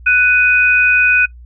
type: tone pair together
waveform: sine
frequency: 1484.7 / 2497 Hz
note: F#6 / D#7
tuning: +6 / +6 cents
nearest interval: major sixth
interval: 900 cents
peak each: -11 dBFS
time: 0.06-1.26 s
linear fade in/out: 10 ms
effects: noise-tail reverb RT60 0.1 s tail -21 dB re dry + added 60 Hz sine -34 dBFS peak until 1.45 s